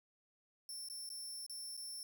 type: tone with dropouts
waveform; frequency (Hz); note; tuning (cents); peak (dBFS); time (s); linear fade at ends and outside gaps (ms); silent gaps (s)
20% pulse; 5380; E8; +34; -39; 0.69-2.03; 1; 0.886-0.899 / 1.091-1.101 / 1.464-1.497 / 1.768-1.775
effects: none